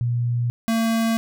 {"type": "tone pair in turn", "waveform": ["sine", "square"], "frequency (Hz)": [120, 226.5], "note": ["B2", "A#3"], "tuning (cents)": [-49, -50], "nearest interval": "major seventh", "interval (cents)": 1099, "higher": "second", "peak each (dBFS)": -19, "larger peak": "neither", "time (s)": [[0.01, 0.5], [0.68, 1.17]], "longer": "neither", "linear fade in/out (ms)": 0, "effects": []}